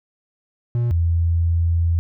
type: tone pair in turn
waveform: triangle / sine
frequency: 119.3 / 84.12 Hz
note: A#2 / E2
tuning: +41 / +36 cents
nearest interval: tritone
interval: 605 cents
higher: first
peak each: -15 dBFS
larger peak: neither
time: 0.75-0.91 / 0.91-1.99 s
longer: second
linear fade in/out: 0 ms
effects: none